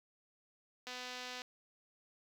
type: click train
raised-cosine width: 0.2 ms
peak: -28 dBFS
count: 138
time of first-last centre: 0.87-1.418 s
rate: 250 Hz
effects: high-pass 200 Hz 12 dB/octave + 9-bit